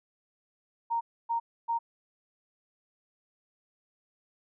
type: tone bursts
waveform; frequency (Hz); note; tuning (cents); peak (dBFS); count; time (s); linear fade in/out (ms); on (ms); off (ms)
sine; 928; A#5; -8; -26; 3; 0.9-1.79; 20; 110; 280
effects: none